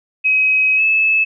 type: tone with pitch glide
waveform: sine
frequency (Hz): 2540 to 2604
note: D#7 to E7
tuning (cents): +35 to -22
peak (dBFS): -11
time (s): 0.24-1.25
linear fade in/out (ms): 20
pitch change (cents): +43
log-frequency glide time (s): 0.76-0.82
effects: none